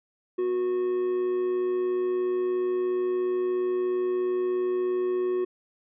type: tone with amplitude modulation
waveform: triangle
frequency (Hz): 365.7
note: F#4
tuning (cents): -20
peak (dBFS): -20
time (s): 0.38-5.45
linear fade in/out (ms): 10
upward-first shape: sine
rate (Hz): 117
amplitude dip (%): 35
effects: resampled to 8000 Hz